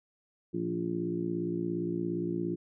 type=harmonic tone with a mistuned harmonic; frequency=57.3 Hz; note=A#1; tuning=29 cents flat; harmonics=2 / 3 / 4 / 5 / 6 / 7; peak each=-43 / -35 / -44 / -37 / -33 / -43 dBFS; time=0.53-2.56 s; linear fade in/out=20 ms; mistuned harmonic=3; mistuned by=+27 cents; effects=none